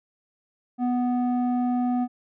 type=tone with low-pass filter; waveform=square; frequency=246.9 Hz; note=B3; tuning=in tune; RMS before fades=-24 dBFS; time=0.78-2.08 s; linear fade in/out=50 ms; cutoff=680 Hz; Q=1.6; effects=none